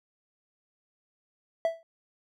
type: tone with exponential decay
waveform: triangle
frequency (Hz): 659.3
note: E5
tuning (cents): 0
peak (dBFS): -18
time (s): 1.65-1.83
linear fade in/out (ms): 1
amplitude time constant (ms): 38
effects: none